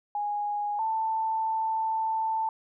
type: tone pair in turn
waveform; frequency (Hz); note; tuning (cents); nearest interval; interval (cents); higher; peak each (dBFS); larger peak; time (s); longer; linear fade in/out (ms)
sine; 827 / 886.7; G#5 / A5; -8 / +13; minor second; 121; second; -27 / -25; second; 0.15-0.79 / 0.79-2.49; second; 2
effects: none